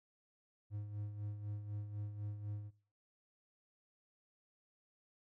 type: tone with tremolo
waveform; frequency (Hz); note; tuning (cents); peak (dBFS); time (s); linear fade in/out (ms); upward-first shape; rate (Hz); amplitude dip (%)
triangle; 103.83; G#2; 0; -37; 0.7-2.71; 50; sine; 4; 60
effects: noise-tail reverb RT60 0.4 s tail -20 dB re dry